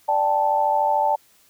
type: chord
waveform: sine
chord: D suspended fourth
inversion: none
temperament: equal with one note detuned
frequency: 587.3 / 784 / 877.5 Hz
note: D5 / G5 / A5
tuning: 0 / 0 / -5 cents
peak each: -24 / -23 / -19 dBFS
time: 0.08-1.16 s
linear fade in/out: 10 ms
effects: white hiss -57 dBFS RMS until 1.49 s